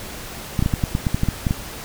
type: clicks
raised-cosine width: 5 ms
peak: -6 dBFS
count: 12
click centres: 0.592 / 0.625 / 0.661 / 0.738 / 0.838 / 0.951 / 1.068 / 1.145 / 1.234 / 1.287 / 1.468 / 1.509 s
effects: pink hiss -34 dBFS RMS until 1.84 s